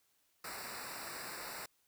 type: noise with comb filter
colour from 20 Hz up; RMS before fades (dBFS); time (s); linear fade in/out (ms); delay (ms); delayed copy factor
pink; -45; 0.44-1.66; 5; 0.31; -0.95
effects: white hiss -75 dBFS RMS until 1.87 s